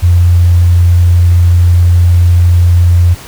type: tone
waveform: sine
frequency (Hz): 87.31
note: F2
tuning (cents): 0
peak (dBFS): -3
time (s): 0.02-3.15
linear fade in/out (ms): 20
effects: pink hiss -30 dBFS RMS until 3.27 s